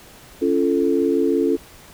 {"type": "chord", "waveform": "sine", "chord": "Db augmented", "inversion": "none", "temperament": "equal with one note detuned", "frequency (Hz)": [277.2, 343, 440], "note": ["Db4", "F4", "A4"], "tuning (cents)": [0, -31, 0], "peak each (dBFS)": -20, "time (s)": [0.41, 1.57], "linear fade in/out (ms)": 20, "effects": ["pink hiss -45 dBFS RMS until 1.93 s"]}